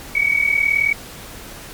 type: tone pair together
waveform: sine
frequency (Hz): 2235 / 2274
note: C#7 / C#7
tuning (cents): +14 / +44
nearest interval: unison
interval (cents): 30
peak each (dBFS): -17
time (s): 0.15-0.93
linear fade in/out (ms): 5
effects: pink hiss -36 dBFS RMS until 1.73 s + MP3 96 kbps